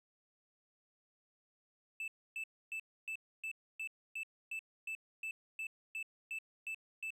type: tone bursts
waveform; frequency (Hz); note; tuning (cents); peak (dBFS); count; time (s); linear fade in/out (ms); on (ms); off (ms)
triangle; 2637; E7; 0; -37; 15; 2-7.105; 2; 79; 280
effects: none